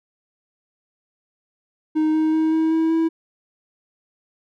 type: tone with pitch steps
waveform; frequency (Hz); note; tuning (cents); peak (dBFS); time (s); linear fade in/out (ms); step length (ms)
triangle; 311.1 / 314 / 316.9 / 319.8 / 322.8 / 325.8; D#4 / D#4 / D#4 / D#4 / E4 / E4; 0 / +16 / +32 / +48 / -36 / -20; -14; 1.95-3.09; 20; 190
effects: none